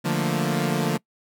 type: chord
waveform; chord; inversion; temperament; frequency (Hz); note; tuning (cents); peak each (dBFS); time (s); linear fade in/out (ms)
sawtooth; Bb major seventh; first; equal; 146.83 / 174.61 / 220 / 233.1; D3 / F3 / A3 / Bb3; 0 / 0 / 0 / 0; -22 / -22 / -25 / -25; 0.04-0.98; 20
effects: noise-tail reverb RT60 0.1 s tail -24 dB re dry